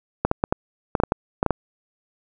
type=clicks; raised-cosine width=1 ms; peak=-4 dBFS; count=11; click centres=0.25 / 0.314 / 0.439 / 0.525 / 0.952 / 1.001 / 1.036 / 1.121 / 1.429 / 1.463 / 1.507 s; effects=none